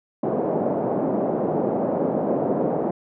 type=band-pass noise; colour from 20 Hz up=white; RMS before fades=-23 dBFS; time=0.23-2.91 s; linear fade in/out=5 ms; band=160 to 640 Hz; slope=24 dB/octave; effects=none